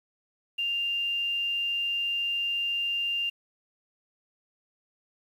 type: tone with quantisation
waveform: sine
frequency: 2794 Hz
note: F7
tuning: in tune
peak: -26 dBFS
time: 0.58-3.3 s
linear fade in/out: 10 ms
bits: 9
effects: none